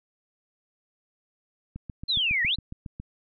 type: click train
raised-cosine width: 5 ms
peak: -24 dBFS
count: 10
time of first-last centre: 1.76-3 s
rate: 7.26 Hz
type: exponential two-way sweep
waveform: sine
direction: down then up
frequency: 4254 to 1830 to 4254 Hz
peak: -22 dBFS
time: 2.08-2.56 s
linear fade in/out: 20 ms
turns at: 2.43 s
effects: none